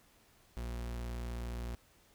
40% pulse tone, 59.1 Hz, A#1, 24 cents sharp, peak -37 dBFS, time 0.57-1.75 s, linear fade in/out 0 ms, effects pink hiss -66 dBFS RMS until 2.14 s

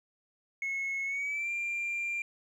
sine tone with pitch glide, 2183 to 2381 Hz, C#7 to D7, -27 to +23 cents, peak -29 dBFS, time 0.62-2.22 s, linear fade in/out 2 ms, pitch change +150 cents, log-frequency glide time 1.05-1.51 s, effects tanh soft clip ceiling -29 dBFS + 11-bit

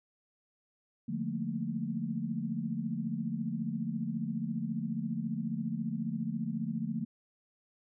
sine chord, Bb major seventh, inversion first, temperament just, 145.68 / 174.81 / 218.5 / 233.1 Hz, D3 / F3 / A3 / Bb3, -14 / +2 / -12 / 0 cents, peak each -40 / -38 / -36 / -37 dBFS, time 1.08-7.05 s, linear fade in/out 10 ms, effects none

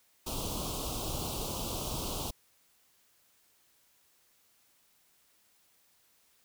pink band-stop noise, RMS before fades -36 dBFS, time 0.26-2.31 s, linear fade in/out 10 ms, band 1200 to 2800 Hz, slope 48 dB/octave, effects white hiss -68 dBFS RMS until 6.44 s

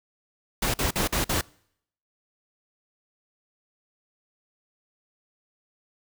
pink noise bursts, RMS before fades -25 dBFS, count 5, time 0.62-1.412 s, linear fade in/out 5 ms, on 120 ms, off 48 ms, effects noise-tail reverb RT60 0.7 s tail -25 dB re dry

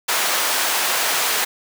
pink high-pass noise, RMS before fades -20 dBFS, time 0.08-1.45 s, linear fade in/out 10 ms, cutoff 760 Hz, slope 12 dB/octave, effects none

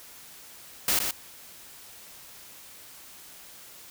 white noise with echo, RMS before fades -24 dBFS, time 0.88-0.99 s, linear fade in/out 2 ms, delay 120 ms, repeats 1, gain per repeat -5 dB, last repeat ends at 1.11 s, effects white hiss -48 dBFS RMS until 3.9 s

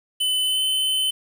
square tone with pitch glide, 3020 to 3048 Hz, F#7 to G7, +35 to -49 cents, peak -20 dBFS, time 0.2-1.11 s, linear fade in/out 10 ms, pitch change +16 cents, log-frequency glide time 0.42-0.61 s, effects 8-bit

